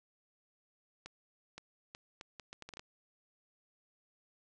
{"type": "accelerating click train", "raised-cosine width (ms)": 0.2, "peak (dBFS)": -29, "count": 11, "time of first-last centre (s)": [1.06, 2.795], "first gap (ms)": 520, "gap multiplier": 0.71, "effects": ["resampled to 22050 Hz", "11-bit"]}